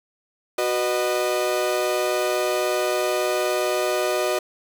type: chord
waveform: 35% pulse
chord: B major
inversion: second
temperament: equal with one note detuned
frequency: 370 / 493.9 / 612.6 Hz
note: F#4 / B4 / D#5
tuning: 0 / 0 / -27 cents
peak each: -23 / -26 / -22 dBFS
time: 0.58-4.39 s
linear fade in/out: 5 ms
effects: 7-bit